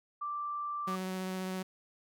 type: tone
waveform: sine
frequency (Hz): 1174.7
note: D6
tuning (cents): 0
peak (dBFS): -34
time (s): 0.21-0.96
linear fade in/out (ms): 10
type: tone with vibrato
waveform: sawtooth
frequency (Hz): 186.7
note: F#3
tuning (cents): +16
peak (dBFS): -31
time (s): 0.87-1.63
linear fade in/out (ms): 10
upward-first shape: triangle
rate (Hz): 15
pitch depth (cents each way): 11
effects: none